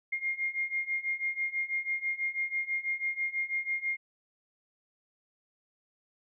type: beating tone pair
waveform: sine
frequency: 2123 / 2129.1 Hz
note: C7 / C7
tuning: +25 / +30 cents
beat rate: 6.1 Hz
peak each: -34 / -32 dBFS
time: 0.12-3.97 s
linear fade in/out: 10 ms
effects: none